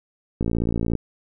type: click train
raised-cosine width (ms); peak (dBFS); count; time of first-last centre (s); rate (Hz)
3; -11; 32; 0.41-0.953; 57.1
effects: none